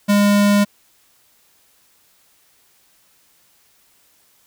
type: tone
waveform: square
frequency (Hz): 203.9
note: G#3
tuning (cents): -32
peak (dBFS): -12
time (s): 0.08-0.65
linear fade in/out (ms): 20
effects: white hiss -57 dBFS RMS until 4.46 s